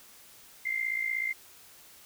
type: tone with amplitude modulation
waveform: sine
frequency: 2093 Hz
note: C7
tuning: in tune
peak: -25 dBFS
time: 0.65-1.33 s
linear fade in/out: 10 ms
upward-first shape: sine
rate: 56.4 Hz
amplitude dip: 75%
effects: white hiss -54 dBFS RMS until 2.05 s